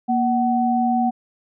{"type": "tone pair together", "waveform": "sine", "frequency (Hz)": [236.6, 751], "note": ["A#3", "F#5"], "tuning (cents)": [26, 26], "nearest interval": "octave + minor sixth", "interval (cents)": 2000, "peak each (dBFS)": -19, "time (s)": [0.08, 1.11], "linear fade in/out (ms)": 20, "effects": []}